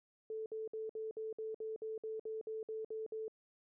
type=tone bursts; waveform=sine; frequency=439.2 Hz; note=A4; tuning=3 cents flat; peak=-39 dBFS; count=14; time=0.3-3.281 s; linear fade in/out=2 ms; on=160 ms; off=57 ms; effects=none